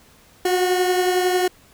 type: beating tone pair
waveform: 30% pulse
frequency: 362.8 / 373.8 Hz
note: F#4 / F#4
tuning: -34 / +18 cents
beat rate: 11 Hz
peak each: -15 / -23 dBFS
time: 0.45-1.48 s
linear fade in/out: 5 ms
effects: pink hiss -52 dBFS RMS until 1.73 s